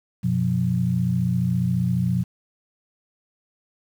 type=tone cluster; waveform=sine; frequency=93.6 / 124.6 / 179.2 Hz; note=F#2 / B2 / F3; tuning=+20 / +16 / +45 cents; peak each=-30 / -22 / -22 dBFS; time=0.23-2.24 s; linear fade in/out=20 ms; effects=8-bit